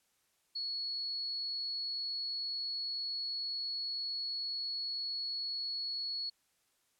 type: tone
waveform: sine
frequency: 4371 Hz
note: C#8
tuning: 25 cents flat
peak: -35 dBFS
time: 0.55-6.3 s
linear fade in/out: 10 ms
effects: white hiss -75 dBFS RMS until 6.99 s + low-pass 12000 Hz 12 dB/octave